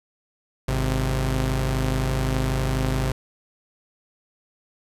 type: tone pair together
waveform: sawtooth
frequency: 51.91 / 130.81 Hz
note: G#1 / C3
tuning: 0 / 0 cents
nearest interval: octave + major third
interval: 1600 cents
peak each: -20 dBFS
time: 0.68-3.12 s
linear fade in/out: 5 ms
effects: resampled to 32000 Hz + 9-bit